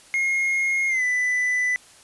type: tone with pitch glide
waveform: triangle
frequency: 2148 to 1992.6 Hz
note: C7 to B6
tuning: +45 to +15 cents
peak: -18 dBFS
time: 0.14-1.76 s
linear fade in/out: 0 ms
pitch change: -130 cents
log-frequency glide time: 0.88-1.03 s
effects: white hiss -50 dBFS RMS until 2.03 s + resampled to 24000 Hz